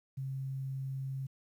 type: tone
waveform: sine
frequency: 134.2 Hz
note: C3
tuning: 44 cents sharp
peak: -35 dBFS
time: 0.17-1.27 s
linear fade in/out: 10 ms
effects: 11-bit